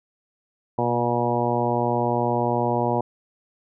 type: harmonic tone with a mistuned harmonic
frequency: 120 Hz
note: B2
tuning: 49 cents flat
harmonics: 1 / 2 / 3 / 4 / 5 / 6 / 7 / 8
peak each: -28 / -28 / -28 / -28 / -28 / -28 / -28 / -28 dBFS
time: 0.78-3.01 s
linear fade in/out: 5 ms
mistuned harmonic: 1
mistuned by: +41 cents
effects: none

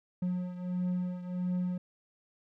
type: beating tone pair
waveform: triangle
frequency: 180 / 181.5 Hz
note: F#3 / F#3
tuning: -47 / -33 cents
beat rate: 1.5 Hz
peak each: -30 / -35 dBFS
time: 0.22-1.78 s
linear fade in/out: 5 ms
effects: none

